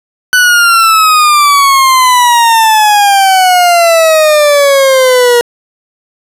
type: exponential sweep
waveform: 40% pulse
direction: down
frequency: 1501 to 474.7 Hz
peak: -3 dBFS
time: 0.33-5.41 s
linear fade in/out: 0 ms
effects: resampled to 32000 Hz + 7-bit